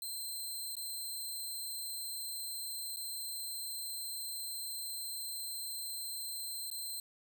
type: tone with dropouts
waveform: 10% pulse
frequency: 4118 Hz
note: C8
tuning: 28 cents flat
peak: -32 dBFS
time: 0.02-7 s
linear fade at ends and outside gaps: 2 ms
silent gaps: 0.754-0.767 / 2.962-2.969 / 6.702-6.713 s
effects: none